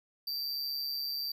square tone with amplitude modulation, 4688 Hz, D8, 4 cents flat, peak -31 dBFS, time 0.27-1.32 s, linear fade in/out 5 ms, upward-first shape sine, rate 141 Hz, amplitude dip 60%, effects none

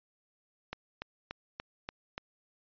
click train, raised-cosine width 0.3 ms, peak -21 dBFS, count 6, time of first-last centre 0.73-2.179 s, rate 3.45 Hz, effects resampled to 11025 Hz

